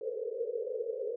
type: band-pass noise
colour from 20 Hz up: white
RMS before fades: -36 dBFS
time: 0.01-1.16 s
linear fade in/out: 5 ms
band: 430 to 510 Hz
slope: 96 dB/octave
effects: none